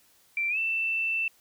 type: tone with pitch glide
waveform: sine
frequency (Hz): 2349 to 2667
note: D7 to E7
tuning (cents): 0 to +20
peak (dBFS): -25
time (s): 0.37-1.28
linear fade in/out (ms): 2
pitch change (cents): +220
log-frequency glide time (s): 0.49-0.58
effects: white hiss -62 dBFS RMS until 1.4 s